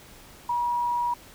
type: tone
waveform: sine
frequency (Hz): 961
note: B5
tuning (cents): -48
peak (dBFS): -23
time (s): 0.49-1.14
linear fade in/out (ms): 5
effects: pink hiss -49 dBFS RMS until 1.34 s